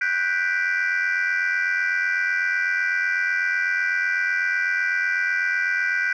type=chord; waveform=sine; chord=G major seventh; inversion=third; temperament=equal; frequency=1480 / 1568 / 1975.5 / 2349 Hz; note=F#6 / G6 / B6 / D7; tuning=0 / 0 / 0 / 0 cents; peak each=-23 / -23 / -25 / -28 dBFS; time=0.01-6.13 s; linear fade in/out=5 ms; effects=tanh soft clip ceiling -15 dBFS